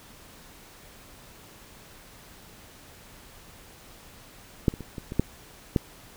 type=clicks; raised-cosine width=3 ms; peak=-6 / -24 / -24 / -22 / -21 / -7 / -8 dBFS; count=7; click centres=4.682 / 4.739 / 4.807 / 4.982 / 5.121 / 5.196 / 5.762 s; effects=pink hiss -50 dBFS RMS until 6.16 s